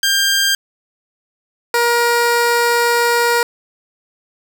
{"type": "tone pair in turn", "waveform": "15% pulse", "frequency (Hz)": [1594, 473.9], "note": ["G6", "A#4"], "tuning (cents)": [28, 28], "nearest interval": "octave + major sixth", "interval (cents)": 2100, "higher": "first", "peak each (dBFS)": -6, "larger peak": "neither", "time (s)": [[0.03, 0.55], [1.74, 3.43]], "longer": "second", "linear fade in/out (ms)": 2, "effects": []}